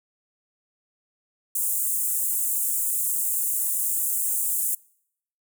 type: high-pass noise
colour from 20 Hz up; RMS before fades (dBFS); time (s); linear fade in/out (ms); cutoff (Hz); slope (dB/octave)
pink; -25; 1.55-4.75; 5; 7700; 48
effects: noise-tail reverb RT60 0.7 s tail -25 dB re dry